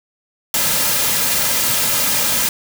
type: noise with comb filter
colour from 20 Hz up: white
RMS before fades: -17 dBFS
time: 0.54-2.49 s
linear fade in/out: 2 ms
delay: 2.7 ms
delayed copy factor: -0.5
effects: none